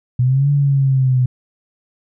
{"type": "linear two-way sweep", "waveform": "sine", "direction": "up then down", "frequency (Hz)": [122.2, 144.2, 125.4], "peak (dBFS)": -11, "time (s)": [0.19, 1.26], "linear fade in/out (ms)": 5, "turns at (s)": 0.5, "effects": []}